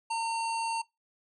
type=harmonic tone; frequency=911 Hz; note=A#5; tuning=40 cents flat; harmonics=1 / 3 / 5 / 7 / 9 / 10; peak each=-29 / -38 / -42 / -49 / -47 / -47 dBFS; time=0.1-0.82 s; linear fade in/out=10 ms; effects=noise-tail reverb RT60 0.2 s tail -22 dB re dry